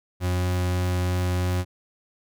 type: tone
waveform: 40% pulse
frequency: 90.3 Hz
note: F#2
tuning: 42 cents flat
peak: -21 dBFS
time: 0.2-1.65 s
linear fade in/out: 50 ms
effects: none